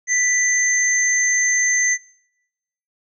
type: tone pair together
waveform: sine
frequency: 1975.5 / 6272 Hz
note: B6 / G8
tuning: 0 / 0 cents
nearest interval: octave + minor sixth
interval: 2000 cents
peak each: -18 / -18 dBFS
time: 0.07-1.98 s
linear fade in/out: 50 ms
effects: noise-tail reverb RT60 1.0 s tail -26 dB re dry